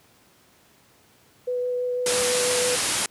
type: tone with vibrato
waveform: sine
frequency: 495.4 Hz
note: B4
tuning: 5 cents sharp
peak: -23 dBFS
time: 1.47-2.76 s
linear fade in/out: 10 ms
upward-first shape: sine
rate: 6 Hz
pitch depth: 8 cents each way
type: low-pass noise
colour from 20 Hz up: white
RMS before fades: -25 dBFS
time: 2.06-3.06 s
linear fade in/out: 2 ms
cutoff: 11000 Hz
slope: 96 dB/octave
effects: pink hiss -57 dBFS RMS until 3.1 s + high-pass 100 Hz 12 dB/octave